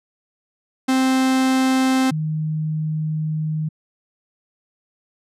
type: tone pair in turn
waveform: 45% pulse / sine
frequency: 261.6 / 155.55 Hz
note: C4 / D#3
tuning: 0 / 0 cents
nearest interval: major sixth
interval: 900 cents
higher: first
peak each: -15 / -20 dBFS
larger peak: first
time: 0.88-2.11 / 2.11-3.69 s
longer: second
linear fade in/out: 10 ms
effects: low-pass 11000 Hz 12 dB/octave